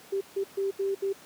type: tone bursts at uneven times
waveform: sine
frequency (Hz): 392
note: G4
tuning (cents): 0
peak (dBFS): -25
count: 5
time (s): 0.12-0.21 / 0.36-0.44 / 0.57-0.71 / 0.79-0.95 / 1.02-1.13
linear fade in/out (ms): 10
effects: pink hiss -51 dBFS RMS until 1.25 s + high-pass 200 Hz 12 dB/octave